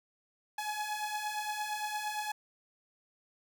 sawtooth beating tone pair, 839 / 847.7 Hz, G#5 / G#5, +17 / +35 cents, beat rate 8.7 Hz, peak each -36 / -32 dBFS, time 0.58-2.32 s, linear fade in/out 5 ms, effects none

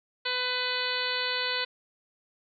harmonic tone with a mistuned harmonic, 500 Hz, B4, 21 cents sharp, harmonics 1 / 2 / 3 / 4 / 5 / 6 / 7 / 8 / 9, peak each -37 / -37 / -34 / -36 / -37 / -37 / -37 / -34 / -36 dBFS, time 0.25-1.65 s, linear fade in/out 10 ms, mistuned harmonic 9, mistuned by -30 cents, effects none

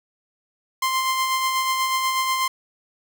sawtooth tone with tremolo, 1046.5 Hz, C6, in tune, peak -15 dBFS, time 0.82-2.48 s, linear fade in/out 5 ms, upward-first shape sine, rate 8.2 Hz, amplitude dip 35%, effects none

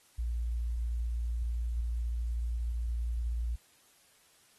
sine tone, 58.3 Hz, A#1, 1 cent sharp, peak -30 dBFS, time 0.18-3.56 s, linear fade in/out 10 ms, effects white hiss -64 dBFS RMS until 4.58 s + AAC 32 kbps

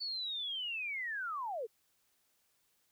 sine linear sweep, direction down, 4518 to 406 Hz, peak -36 dBFS, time 0-1.67 s, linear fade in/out 20 ms, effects white hiss -75 dBFS RMS until 2.91 s

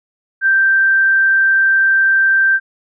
sine tone, 1568 Hz, G6, in tune, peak -9 dBFS, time 0.41-2.6 s, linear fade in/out 50 ms, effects none

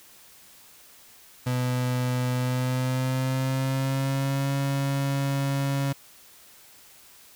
35% pulse tone with pitch glide, 125.4 to 138.34 Hz, B2 to C#3, +27 to -3 cents, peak -22 dBFS, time 1.46-5.93 s, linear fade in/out 10 ms, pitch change +170 cents, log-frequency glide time 2.34-4.52 s, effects white hiss -52 dBFS RMS until 7.35 s

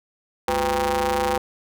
sawtooth ring-modulated tone, 146.83 Hz, D3, in tune, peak -13 dBFS, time 0.48-1.38 s, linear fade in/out 2 ms, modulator 647 Hz, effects none

